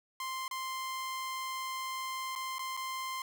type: tone with dropouts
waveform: sawtooth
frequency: 1046.5 Hz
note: C6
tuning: in tune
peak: -32 dBFS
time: 0.2-3.22 s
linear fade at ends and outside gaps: 2 ms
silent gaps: 0.48-0.511 / 2.353-2.359 / 2.584-2.592 / 2.768-2.773 s
effects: none